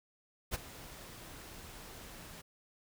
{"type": "noise with ADSR envelope", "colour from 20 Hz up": "pink", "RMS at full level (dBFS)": -34, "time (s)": [0.51, 2.42], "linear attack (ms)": 34, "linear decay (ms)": 21, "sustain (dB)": -16, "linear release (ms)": 14, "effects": []}